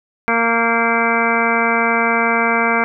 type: harmonic tone with a mistuned harmonic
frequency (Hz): 231.2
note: A#3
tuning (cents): -14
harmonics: 1 / 2 / 3 / 4 / 5 / 6 / 7 / 9 / 10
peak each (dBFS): -22 / -22 / -22 / -22 / -22 / -22 / -22 / -22 / -22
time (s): 0.28-2.84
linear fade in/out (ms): 0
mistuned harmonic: 7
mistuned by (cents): -21
effects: none